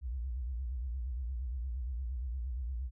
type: tone with vibrato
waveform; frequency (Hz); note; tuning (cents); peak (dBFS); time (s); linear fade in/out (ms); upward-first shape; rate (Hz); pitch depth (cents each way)
sine; 62.1; B1; +10; -34; 0.01-2.91; 50; sine; 8.6; 160
effects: none